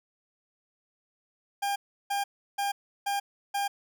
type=tone bursts; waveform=40% pulse; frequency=803 Hz; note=G5; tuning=41 cents sharp; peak=-26 dBFS; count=5; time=1.62-3.68 s; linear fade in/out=10 ms; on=140 ms; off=340 ms; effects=none